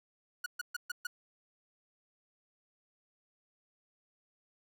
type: tone bursts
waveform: 45% pulse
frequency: 1458 Hz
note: F#6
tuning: 26 cents flat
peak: -34 dBFS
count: 5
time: 0.44-1.07 s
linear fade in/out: 5 ms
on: 22 ms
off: 130 ms
effects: none